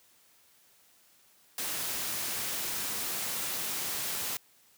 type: noise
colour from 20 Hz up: white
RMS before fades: -34 dBFS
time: 1.58-4.37 s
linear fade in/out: 2 ms
effects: white hiss -63 dBFS RMS until 4.77 s + high-pass 80 Hz 12 dB/octave